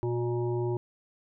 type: harmonic tone with a mistuned harmonic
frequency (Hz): 120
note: B2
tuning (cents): -49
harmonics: 1 / 3 / 5 / 7 / 8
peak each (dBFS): -30 / -29 / -44 / -43 / -43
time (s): 0.03-0.77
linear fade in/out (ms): 0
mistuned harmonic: 8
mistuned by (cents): -30
effects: none